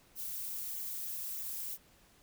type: noise with flanger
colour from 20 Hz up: violet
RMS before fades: -40 dBFS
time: 0.15-1.78 s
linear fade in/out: 50 ms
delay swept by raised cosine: 0.21 to 5.11 ms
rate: 1.6 Hz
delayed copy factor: -0.6
effects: pink hiss -64 dBFS RMS until 2.22 s